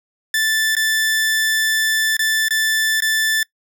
sawtooth tone with dropouts, 1760 Hz, A6, in tune, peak -12 dBFS, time 0.34-3.43 s, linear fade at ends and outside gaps 2 ms, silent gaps 0.752-0.766 / 2.168-2.192 / 2.484-2.507 / 3.004-3.021 s, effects noise-tail reverb RT60 0.1 s tail -23 dB re dry

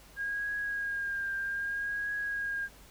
sine tone with vibrato, 1624 Hz, G#6, 39 cents flat, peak -31 dBFS, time 0.16-2.69 s, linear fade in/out 50 ms, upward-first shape triangle, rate 0.63 Hz, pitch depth 38 cents each way, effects added 50 Hz sine -56 dBFS peak until 2.9 s + pink hiss -56 dBFS RMS until 2.9 s

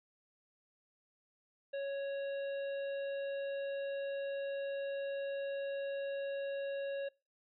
harmonic tone with a mistuned harmonic, 554.4 Hz, C#5, in tune, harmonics 1 / 3 / 5 / 7, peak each -36 / -49 / -53 / -58 dBFS, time 1.73-7.09 s, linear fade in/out 10 ms, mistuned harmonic 7, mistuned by -24 cents, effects noise-tail reverb RT60 0.3 s tail -24 dB re dry

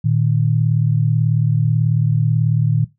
sine tone pair together, 114.91 / 153.2 Hz, A#2 / D#3, -24 / -27 cents, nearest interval perfect fourth, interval 497 cents, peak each -16 dBFS, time 0.04-2.85 s, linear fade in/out 10 ms, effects noise-tail reverb RT60 0.2 s tail -17 dB re dry

